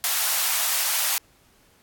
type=high-pass noise; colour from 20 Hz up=white; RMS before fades=-23 dBFS; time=0.04-1.18 s; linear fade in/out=0 ms; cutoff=690 Hz; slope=24 dB/octave; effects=pink hiss -59 dBFS RMS until 1.82 s + AAC 64 kbps